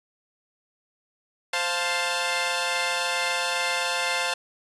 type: chord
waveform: 10% pulse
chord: F major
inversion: second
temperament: equal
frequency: 523.3 / 698.5 / 880 Hz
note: C5 / F5 / A5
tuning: 0 / 0 / 0 cents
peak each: -20 dBFS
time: 1.53-4.34 s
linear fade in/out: 5 ms
effects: resampled to 24000 Hz + 8-bit